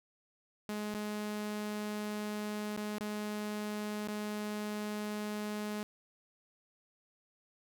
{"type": "tone with dropouts", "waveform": "sawtooth", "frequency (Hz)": 210.1, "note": "G#3", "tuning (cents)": 20, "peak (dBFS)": -32, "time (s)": [0.69, 5.83], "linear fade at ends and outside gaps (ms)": 0, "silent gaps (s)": [[0.94, 0.948], [2.764, 2.774], [2.983, 3.008], [4.075, 4.085]], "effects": []}